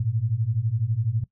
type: beating tone pair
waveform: sine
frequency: 105.4 / 117.4 Hz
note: G#2 / A#2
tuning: +26 / +13 cents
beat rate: 12 Hz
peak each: -26 / -24 dBFS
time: 0-1.24 s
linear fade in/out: 5 ms
effects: noise-tail reverb RT60 0.1 s tail -19 dB re dry